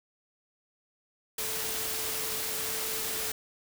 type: tone in noise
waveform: sine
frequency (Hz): 440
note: A4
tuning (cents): 0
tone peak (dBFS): -43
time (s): 1.38-3.32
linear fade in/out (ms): 5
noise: white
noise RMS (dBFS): -33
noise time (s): 1.38-3.32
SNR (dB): -13
effects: none